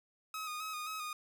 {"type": "tone with vibrato", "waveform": "sawtooth", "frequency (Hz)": 1253, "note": "D#6", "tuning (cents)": 12, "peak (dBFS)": -35, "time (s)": [0.34, 1.13], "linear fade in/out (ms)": 2, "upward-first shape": "square", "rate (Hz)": 3.8, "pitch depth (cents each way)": 33, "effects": []}